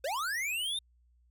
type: linear sweep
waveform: square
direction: up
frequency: 487.2 to 3696 Hz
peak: -32 dBFS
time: 0.04-0.79 s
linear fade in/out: 5 ms
effects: added 60 Hz sine -63 dBFS peak until 1.3 s